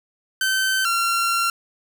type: tone pair in turn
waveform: sawtooth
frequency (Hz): 1540 / 1370.2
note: G6 / F6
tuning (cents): -31 / -33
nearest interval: major second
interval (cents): 202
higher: first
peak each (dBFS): -15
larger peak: neither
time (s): 0.41-0.85 / 0.85-1.5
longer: second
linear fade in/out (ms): 2
effects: none